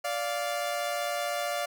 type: tone pair together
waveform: sawtooth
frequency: 583 / 698.5 Hz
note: D5 / F5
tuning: -13 / 0 cents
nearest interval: minor third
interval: 313 cents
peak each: -28 dBFS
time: 0.04-1.66 s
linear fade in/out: 10 ms
effects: none